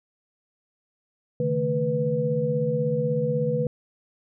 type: tone cluster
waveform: sine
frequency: 138.6 / 154.9 / 222.4 / 491.9 Hz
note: C#3 / D#3 / A3 / B4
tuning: 0 / -7 / +19 / -7 cents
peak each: -30 / -27 / -31 / -24 dBFS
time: 1.4-3.67 s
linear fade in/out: 2 ms
effects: none